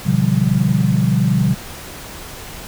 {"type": "chord", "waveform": "sine", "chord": "G dominant seventh", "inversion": "first", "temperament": "equal with one note detuned", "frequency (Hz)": [123.47, 144.56, 174.61, 196], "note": ["B2", "D3", "F3", "G3"], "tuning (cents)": [0, -27, 0, 0], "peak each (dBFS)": -18, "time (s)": [0.05, 1.55], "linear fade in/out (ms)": 20, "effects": ["pink hiss -33 dBFS RMS until 2.67 s"]}